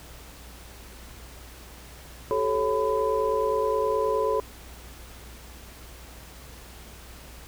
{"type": "tone cluster", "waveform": "sine", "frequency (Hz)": [384.8, 434.3, 550, 1003], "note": ["G4", "A4", "C#5", "B5"], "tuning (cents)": [-32, -23, -14, 26], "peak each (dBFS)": [-31, -25, -28, -28], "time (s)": [2.31, 4.4], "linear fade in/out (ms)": 0, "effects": ["added 60 Hz sine -46 dBFS peak until 7.47 s", "pink hiss -47 dBFS RMS until 7.47 s"]}